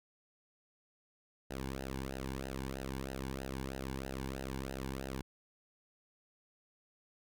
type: tone with flanger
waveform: sawtooth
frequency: 66.5 Hz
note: C2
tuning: 29 cents sharp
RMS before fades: -41 dBFS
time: 1.5-5.22 s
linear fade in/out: 10 ms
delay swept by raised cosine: 0.87 to 1.6 ms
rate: 3.1 Hz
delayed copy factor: -0.8
effects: none